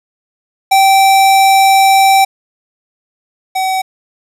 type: tone pair in turn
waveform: square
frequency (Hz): 777 / 758.8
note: G5 / F#5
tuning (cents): -16 / +43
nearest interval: unison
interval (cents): 41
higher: first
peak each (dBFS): -6 / -13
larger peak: first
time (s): 0.71-2.25 / 3.55-3.82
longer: first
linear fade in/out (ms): 10
effects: resampled to 32000 Hz + 7-bit